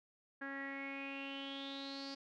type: tone with low-pass filter sweep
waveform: sawtooth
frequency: 274.8 Hz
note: C#4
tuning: 15 cents flat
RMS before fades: -45 dBFS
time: 0.41-2.15 s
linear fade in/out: 10 ms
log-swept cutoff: 1700 to 4800 Hz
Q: 9.7
effects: none